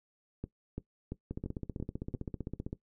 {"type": "two click trains", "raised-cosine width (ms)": 3, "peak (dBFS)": [-24, -24], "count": [6, 23], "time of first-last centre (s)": [[0.44, 2.141], [1.31, 2.729]], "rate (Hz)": [2.94, 15.5], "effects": ["noise-tail reverb RT60 0.1 s tail -17 dB re dry"]}